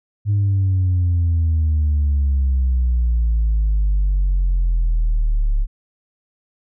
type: exponential sweep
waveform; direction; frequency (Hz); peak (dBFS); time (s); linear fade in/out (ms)
sine; down; 103.83 to 34.94; -12; 0.25-5.67; 50
effects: tanh soft clip ceiling -12 dBFS